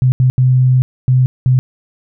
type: tone bursts at uneven times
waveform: sine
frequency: 128.1 Hz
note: C3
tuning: 36 cents flat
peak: -7 dBFS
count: 5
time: 0.02-0.12 / 0.2-0.3 / 0.38-0.82 / 1.08-1.26 / 1.46-1.59 s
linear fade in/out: 0 ms
effects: none